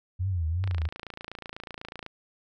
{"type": "tone with vibrato", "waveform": "sine", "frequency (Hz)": 87.31, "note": "F2", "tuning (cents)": 0, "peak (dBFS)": -25, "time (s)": [0.19, 0.89], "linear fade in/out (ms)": 20, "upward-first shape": "triangle", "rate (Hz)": 2.7, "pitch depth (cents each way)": 210}
{"type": "click train", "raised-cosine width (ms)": 0.3, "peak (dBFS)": -22, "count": 41, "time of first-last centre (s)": [0.64, 2.063], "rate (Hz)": 28.1}
{"effects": []}